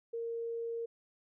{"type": "tone", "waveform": "sine", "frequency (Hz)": 462.8, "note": "A#4", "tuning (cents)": -13, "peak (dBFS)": -35, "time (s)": [0.13, 0.86], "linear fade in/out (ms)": 10, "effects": []}